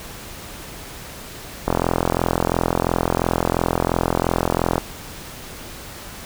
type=click train; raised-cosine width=1 ms; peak=-3 dBFS; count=134; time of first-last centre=1.68-4.78 s; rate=42.9 Hz; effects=pink hiss -36 dBFS RMS until 6.25 s